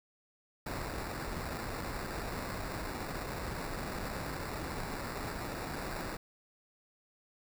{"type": "noise with sample-and-hold", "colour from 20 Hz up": "pink", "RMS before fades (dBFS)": -39, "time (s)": [0.66, 6.17], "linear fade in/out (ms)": 5, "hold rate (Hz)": 3150, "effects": []}